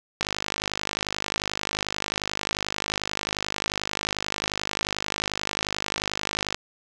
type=click train; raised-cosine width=0.2 ms; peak=-8 dBFS; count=326; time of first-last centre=0.21-6.545 s; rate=51.3 Hz; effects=none